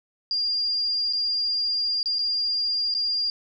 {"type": "tone with dropouts", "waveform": "sine", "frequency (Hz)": 4805, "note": "D8", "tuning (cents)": 39, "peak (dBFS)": -22, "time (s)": [0.31, 3.3], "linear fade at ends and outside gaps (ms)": 1, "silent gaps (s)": [[1.127, 1.133], [2.03, 2.058], [2.186, 2.191], [2.941, 2.949]], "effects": []}